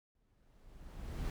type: noise with exponential growth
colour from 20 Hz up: brown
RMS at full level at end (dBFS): -36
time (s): 0.15-1.3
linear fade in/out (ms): 1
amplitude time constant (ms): 250
effects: none